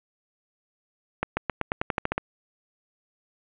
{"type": "accelerating click train", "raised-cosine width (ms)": 0.5, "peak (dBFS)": -9, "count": 11, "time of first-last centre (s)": [1.23, 2.18], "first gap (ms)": 140, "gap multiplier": 0.91, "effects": ["resampled to 8000 Hz", "8-bit"]}